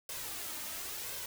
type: noise with flanger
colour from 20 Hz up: white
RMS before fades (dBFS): -41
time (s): 0.09-1.26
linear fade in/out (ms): 2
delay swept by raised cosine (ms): 1.9 to 3.3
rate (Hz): 0.96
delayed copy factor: +0.5
effects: none